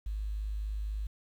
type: tone with quantisation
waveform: sine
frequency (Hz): 52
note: G#1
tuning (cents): +3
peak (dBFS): -32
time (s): 0.06-1.07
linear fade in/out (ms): 5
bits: 10
effects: none